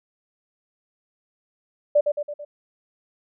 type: tone with echo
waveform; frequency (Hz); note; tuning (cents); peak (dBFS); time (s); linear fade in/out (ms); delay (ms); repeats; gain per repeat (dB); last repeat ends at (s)
sine; 587.3; D5; 0; -13; 1.95-2.01; 10; 110; 4; -5; 2.45
effects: none